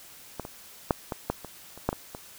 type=clicks; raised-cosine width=1 ms; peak=-18 / -23 / -7 / -16 / -11 / -24 / -29 / -9 / -17 / -23 dBFS; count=10; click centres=0.397 / 0.451 / 0.908 / 1.122 / 1.3 / 1.447 / 1.776 / 1.89 / 1.929 / 2.149 s; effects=white hiss -49 dBFS RMS until 2.38 s